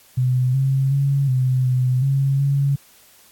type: tone with pitch steps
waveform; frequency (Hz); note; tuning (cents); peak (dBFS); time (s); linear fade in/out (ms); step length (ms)
sine; 126.9 / 134.7 / 139.1 / 128.5 / 127.1 / 136.9 / 139.7; B2 / C#3 / C#3 / C3 / C3 / C#3 / C#3; +47 / -49 / +6 / -31 / -50 / -21 / +14; -15; 0.17-2.76; 10; 370
effects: white hiss -51 dBFS RMS until 3.31 s + AAC 64 kbps